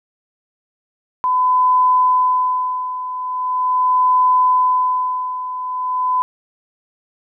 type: tone with tremolo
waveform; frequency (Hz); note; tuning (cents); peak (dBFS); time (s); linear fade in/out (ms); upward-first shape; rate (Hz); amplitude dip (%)
sine; 1008; B5; +35; -10; 1.24-6.22; 0; sine; 0.41; 75
effects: none